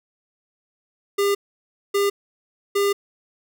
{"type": "tone bursts at uneven times", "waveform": "square", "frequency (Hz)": 401.9, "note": "G4", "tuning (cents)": 43, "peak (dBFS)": -18, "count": 3, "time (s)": [[1.18, 1.35], [1.94, 2.1], [2.75, 2.93]], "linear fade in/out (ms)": 10, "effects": []}